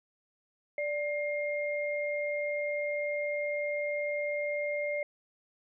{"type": "tone pair together", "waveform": "sine", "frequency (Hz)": [587.3, 2122], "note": ["D5", "C7"], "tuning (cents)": [0, 24], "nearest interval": "octave + minor seventh", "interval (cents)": 2224, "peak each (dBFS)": [-31, -35], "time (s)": [0.78, 5.03], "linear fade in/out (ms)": 2, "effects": []}